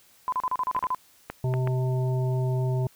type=tone bursts; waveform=sine; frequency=1013 Hz; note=B5; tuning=44 cents sharp; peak=-23 dBFS; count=9; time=0.28-0.947 s; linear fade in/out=0 ms; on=43 ms; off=35 ms
type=clicks; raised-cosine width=0.5 ms; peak=-17 dBFS; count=5; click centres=0.765 / 0.84 / 1.3 / 1.539 / 1.674 s
type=harmonic tone; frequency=128.3 Hz; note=C3; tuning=34 cents flat; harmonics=1 / 3 / 5 / 7; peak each=-23 / -33 / -37 / -40 dBFS; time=1.44-2.87 s; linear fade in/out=2 ms
effects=white hiss -58 dBFS RMS until 2.95 s